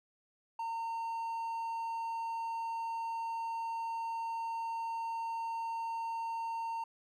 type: tone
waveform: triangle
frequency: 914 Hz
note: A#5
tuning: 34 cents flat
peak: -33 dBFS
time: 0.59-6.84 s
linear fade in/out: 5 ms
effects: none